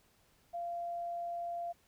sine tone, 690 Hz, F5, 21 cents flat, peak -36 dBFS, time 0.53-1.73 s, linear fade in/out 20 ms, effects pink hiss -69 dBFS RMS until 1.87 s

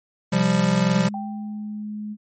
square chord, C suspended fourth, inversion none, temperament just, 130.81 / 174.42 / 196.22 Hz, C3 / F3 / G3, 0 / -2 / +2 cents, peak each -26 / -21 / -21 dBFS, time 0.32-1.09 s, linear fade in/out 10 ms
sine tone with pitch glide, 206.1 to 210.7 Hz, G#3 to G#3, -13 to +25 cents, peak -28 dBFS, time 0.9-2.17 s, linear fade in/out 50 ms, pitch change +38 cents, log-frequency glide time 1.13-1.26 s
sine tone with exponential decay, 784 Hz, G5, in tune, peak -27 dBFS, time 1.14-1.83 s, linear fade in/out 2 ms, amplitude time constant 150 ms
effects MP3 32 kbps

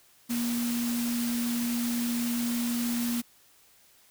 sine tone in noise, 237.9 Hz, A#3, 35 cents sharp, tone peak -27 dBFS, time 0.29-3.22 s, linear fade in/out 20 ms, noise white, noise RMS -36 dBFS, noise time 0.29-3.22 s, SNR +6 dB, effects white hiss -60 dBFS RMS until 4.1 s

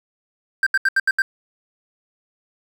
triangle tone bursts, 1572 Hz, G6, 4 cents sharp, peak -12 dBFS, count 6, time 0.63-1.22 s, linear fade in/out 2 ms, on 35 ms, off 76 ms, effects 8-bit

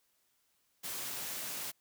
white high-pass noise, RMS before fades -40 dBFS, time 0.83-1.72 s, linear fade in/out 20 ms, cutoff 100 Hz, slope 24 dB/octave, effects white hiss -75 dBFS RMS until 1.8 s

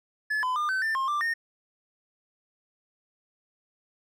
triangle tone with pitch steps, 1719 / 1012 / 1206 / 1530 / 1784 / 1066 / 1181 / 1838 Hz, A6 / B5 / D6 / G6 / A6 / C6 / D6 / A#6, -41 / +42 / +46 / -42 / +23 / +32 / +9 / -25 cents, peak -23 dBFS, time 0.3-1.34 s, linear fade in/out 10 ms, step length 130 ms, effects none

